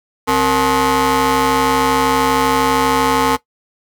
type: ring-modulated tone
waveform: 20% pulse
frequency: 200.1 Hz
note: G3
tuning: 36 cents sharp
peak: -4 dBFS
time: 0.27-3.37 s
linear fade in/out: 20 ms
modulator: 664 Hz
effects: noise-tail reverb RT60 0.1 s tail -17 dB re dry + high-pass 100 Hz 12 dB/octave